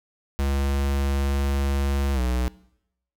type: tone with pitch glide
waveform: square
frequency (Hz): 69.3 to 62.1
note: C#2 to B1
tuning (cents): 0 to +10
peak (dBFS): -22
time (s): 0.39-2.48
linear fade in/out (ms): 0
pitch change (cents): -190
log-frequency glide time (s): 2.14-2.2
effects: noise-tail reverb RT60 0.8 s tail -21 dB re dry